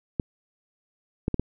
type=clicks; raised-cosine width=3 ms; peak=-11 dBFS; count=4; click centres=0.198 / 1.281 / 1.343 / 1.396 s; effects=none